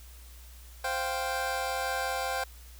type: chord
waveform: 25% pulse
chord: C suspended fourth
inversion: none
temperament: equal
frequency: 523.3 / 698.5 / 784 Hz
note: C5 / F5 / G5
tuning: 0 / 0 / 0 cents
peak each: -31 / -32 / -29 dBFS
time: 0.84-2.44 s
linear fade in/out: 5 ms
effects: added 60 Hz sine -47 dBFS peak until 2.79 s + white hiss -55 dBFS RMS until 2.79 s

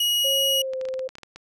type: tone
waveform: 40% pulse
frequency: 2900 Hz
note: F#7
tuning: 35 cents flat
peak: -19 dBFS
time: 0-0.62 s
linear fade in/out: 5 ms
type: tone with pitch glide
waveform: sine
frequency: 545 to 521 Hz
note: C#5 to C5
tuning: -29 to -7 cents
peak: -26 dBFS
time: 0.24-1.08 s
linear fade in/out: 10 ms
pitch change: -78 cents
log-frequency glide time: 0.48-0.76 s
type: clicks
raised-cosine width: 0.2 ms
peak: -23 dBFS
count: 11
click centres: 0.735 / 0.813 / 0.853 / 0.887 / 0.94 / 0.993 / 1.09 / 1.154 / 1.184 / 1.233 / 1.36 s
effects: none

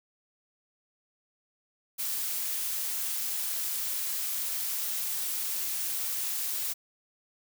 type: noise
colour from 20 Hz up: blue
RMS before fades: -32 dBFS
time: 1.98-6.74 s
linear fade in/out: 20 ms
effects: none

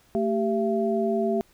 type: tone cluster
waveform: sine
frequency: 222.5 / 392.5 / 674 Hz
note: A3 / G4 / E5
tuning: +20 / +2 / +38 cents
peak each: -26 / -25 / -27 dBFS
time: 0.15-1.41 s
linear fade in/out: 0 ms
effects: pink hiss -60 dBFS RMS until 1.53 s

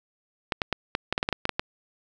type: clicks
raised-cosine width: 0.3 ms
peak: -8 dBFS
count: 12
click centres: 0.522 / 0.618 / 0.727 / 0.951 / 1.126 / 1.179 / 1.229 / 1.289 / 1.327 / 1.454 / 1.493 / 1.595 s
effects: none

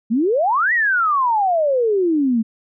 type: exponential two-way sweep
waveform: sine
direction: up then down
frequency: 209.3 to 1975.5 to 215.2 Hz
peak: -14 dBFS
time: 0.1-2.43 s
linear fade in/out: 20 ms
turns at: 0.73 s
effects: none

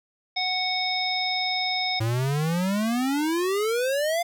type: harmonic tone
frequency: 740 Hz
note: F#5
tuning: in tune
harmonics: 1 / 3 / 5 / 7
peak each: -29 / -29 / -29 / -29 dBFS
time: 0.36-2 s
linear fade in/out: 10 ms
type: exponential sweep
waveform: square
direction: up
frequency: 108.6 to 704 Hz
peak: -23 dBFS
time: 2-4.23 s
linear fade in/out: 10 ms
effects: none

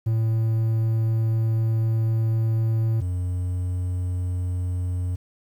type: tone pair in turn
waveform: triangle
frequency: 112 / 89.95 Hz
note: A2 / F#2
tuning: +31 / -48 cents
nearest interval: major third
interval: 379 cents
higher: first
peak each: -17 / -21 dBFS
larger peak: first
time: 0.06-3.01 / 3.01-5.16 s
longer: first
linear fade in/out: 10 ms
effects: 9-bit

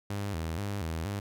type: tone with vibrato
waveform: sawtooth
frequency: 90.5 Hz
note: F#2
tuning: 38 cents flat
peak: -28 dBFS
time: 0.1-1.2 s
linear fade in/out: 5 ms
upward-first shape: square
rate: 2.1 Hz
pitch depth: 190 cents each way
effects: none

